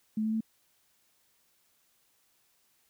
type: tone with pitch steps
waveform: sine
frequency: 216.6 / 219.1 / 221.7 Hz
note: A3 / A3 / A3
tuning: -27 / -7 / +13 cents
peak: -27 dBFS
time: 0.17-0.407 s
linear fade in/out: 5 ms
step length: 79 ms
effects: white hiss -70 dBFS RMS until 2.89 s